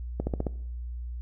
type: accelerating click train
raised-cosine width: 2 ms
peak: -15 dBFS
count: 5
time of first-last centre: 0.2-0.468 s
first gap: 70 ms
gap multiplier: 0.97
effects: noise-tail reverb RT60 0.7 s tail -20 dB re dry + added 60 Hz sine -33 dBFS peak until 1.21 s